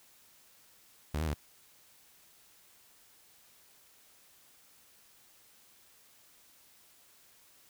sawtooth tone with pitch steps, 75.2 / 80.2 / 74 Hz, D2 / E2 / D2, +42 / -47 / +14 cents, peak -27 dBFS, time 1.14-1.341 s, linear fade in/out 5 ms, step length 67 ms, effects white hiss -62 dBFS RMS until 7.69 s

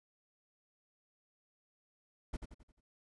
brown noise with echo, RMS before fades -38 dBFS, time 2.33-2.37 s, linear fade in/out 10 ms, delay 88 ms, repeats 5, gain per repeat -7 dB, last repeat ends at 2.81 s, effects resampled to 24000 Hz

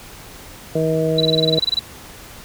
harmonic tone, 159.5 Hz, D#3, 43 cents sharp, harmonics 1 / 2 / 3 / 4, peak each -21 / -24 / -19 / -23 dBFS, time 0.75-1.59 s, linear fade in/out 5 ms
sine tone bursts, 3951 Hz, B7, in tune, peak -14 dBFS, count 13, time 1.18-1.793 s, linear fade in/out 5 ms, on 25 ms, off 24 ms
effects pink hiss -39 dBFS RMS until 2.44 s

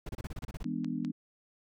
brown noise bursts, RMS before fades -37 dBFS, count 10, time 0.06-0.631 s, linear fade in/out 5 ms, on 31 ms, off 29 ms
click train, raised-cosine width 0.2 ms, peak -29 dBFS, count 4, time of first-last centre 0.44-1.049 s, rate 4.93 Hz
sine chord, E dominant seventh, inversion none, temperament just, 164.81 / 206 / 247.2 / 296.7 Hz, E3 / G#3 / B3 / D4, 0 / -14 / +2 / +18 cents, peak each -39 / -38 / -35 / -38 dBFS, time 0.64-1.12 s, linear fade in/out 10 ms
effects none

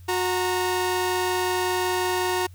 sawtooth tone pair together, 364.9 / 925 Hz, F#4 / A#5, -24 / -14 cents, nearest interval octave + major third, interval 1610 cents, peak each -20 / -23 dBFS, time 0.08-2.47 s, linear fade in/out 10 ms, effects added 90 Hz sine -42 dBFS peak until 2.54 s + white hiss -60 dBFS RMS until 2.54 s

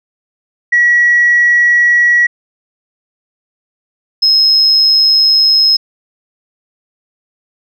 sine tone pair in turn, 1925 / 5150 Hz, B6 / E8, -45 / -41 cents, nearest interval octave + perfect fourth, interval 1704 cents, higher second, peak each -5 dBFS, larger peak neither, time 0.72-2.27 / 4.22-5.77 s, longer neither, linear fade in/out 10 ms, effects tanh soft clip ceiling -1 dBFS

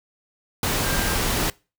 sine tone in noise, 1592 Hz, G6, 26 cents sharp, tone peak -31 dBFS, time 0.84-1.15 s, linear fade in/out 2 ms, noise pink, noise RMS -23 dBFS, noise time 0.63-1.5 s, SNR -11 dB, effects noise-tail reverb RT60 0.3 s tail -23 dB re dry

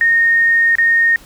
sine tone with dropouts, 1846 Hz, A#6, 17 cents flat, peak -9 dBFS, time 0.01-1.16 s, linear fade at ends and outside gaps 1 ms, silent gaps 0.754-0.784 s, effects pink hiss -43 dBFS RMS until 1.25 s

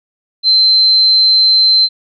sine tone, 4100 Hz, C8, 36 cents flat, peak -6 dBFS, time 0.43-1.89 s, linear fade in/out 50 ms, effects none

